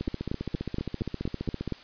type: two click trains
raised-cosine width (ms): 3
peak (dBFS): -18 / -16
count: 26 / 8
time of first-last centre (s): 0.01-1.677 / 0.08-1.723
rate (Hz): 15 / 4.26
effects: white hiss -49 dBFS RMS until 1.83 s + resampled to 11025 Hz